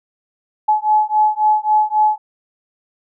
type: beating tone pair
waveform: sine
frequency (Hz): 852 / 855.7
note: G#5 / A5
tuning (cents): +44 / -48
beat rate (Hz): 3.7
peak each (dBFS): -15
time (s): 0.68-2.18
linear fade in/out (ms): 10
effects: none